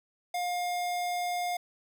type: tone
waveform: square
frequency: 710 Hz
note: F5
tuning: 28 cents sharp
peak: -30 dBFS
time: 0.34-1.57 s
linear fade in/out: 5 ms
effects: none